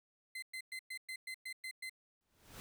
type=tone bursts; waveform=35% pulse; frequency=2059 Hz; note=C7; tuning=28 cents flat; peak=-40 dBFS; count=9; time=0.35-1.896 s; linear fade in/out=5 ms; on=74 ms; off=110 ms
type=noise with exponential growth; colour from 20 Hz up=pink; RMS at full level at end=-48 dBFS; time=2.21-2.6 s; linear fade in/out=0 ms; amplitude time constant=83 ms
effects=none